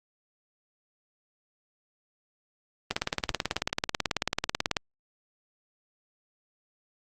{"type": "click train", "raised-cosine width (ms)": 0.2, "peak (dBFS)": -8, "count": 35, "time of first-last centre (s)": [2.91, 4.768], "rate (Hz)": 18.3, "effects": ["Opus 32 kbps"]}